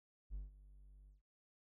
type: tone with ADSR envelope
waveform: triangle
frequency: 49 Hz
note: G1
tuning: in tune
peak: -38 dBFS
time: 0.3-1.22 s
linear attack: 42 ms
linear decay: 160 ms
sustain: -18 dB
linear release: 140 ms
effects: tanh soft clip ceiling -34 dBFS